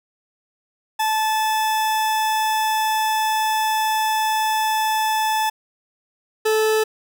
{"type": "tone pair in turn", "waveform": "40% pulse", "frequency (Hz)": [871, 435.5], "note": ["A5", "A4"], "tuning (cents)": [-18, -18], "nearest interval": "octave", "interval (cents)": 1200, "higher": "first", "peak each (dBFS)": [-17, -15], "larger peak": "second", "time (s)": [[0.99, 5.5], [6.45, 6.84]], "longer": "first", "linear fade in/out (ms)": 10, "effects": []}